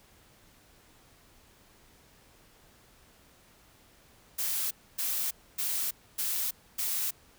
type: noise bursts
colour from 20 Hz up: blue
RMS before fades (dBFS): -31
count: 5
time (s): 4.38-7.11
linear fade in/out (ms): 10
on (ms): 330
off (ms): 270
effects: pink hiss -60 dBFS RMS until 7.38 s